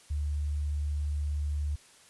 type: tone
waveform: sine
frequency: 73.6 Hz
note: D2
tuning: 4 cents sharp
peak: -28 dBFS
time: 0.1-1.76 s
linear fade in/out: 10 ms
effects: white hiss -57 dBFS RMS until 2.09 s + resampled to 24000 Hz